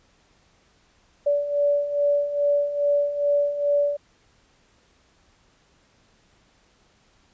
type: beating tone pair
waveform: sine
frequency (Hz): 575 / 577.4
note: D5 / D5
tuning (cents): -37 / -30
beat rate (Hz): 2.4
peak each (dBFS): -26 / -20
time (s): 1.26-3.97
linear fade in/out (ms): 10
effects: pink hiss -61 dBFS RMS until 7.33 s + resampled to 16000 Hz